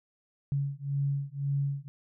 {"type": "beating tone pair", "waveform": "sine", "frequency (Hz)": [139.3, 141.2], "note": ["C#3", "C#3"], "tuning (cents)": [9, 32], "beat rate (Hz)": 1.9, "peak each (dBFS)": [-31, -31], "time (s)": [0.52, 1.88], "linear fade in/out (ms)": 0, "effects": []}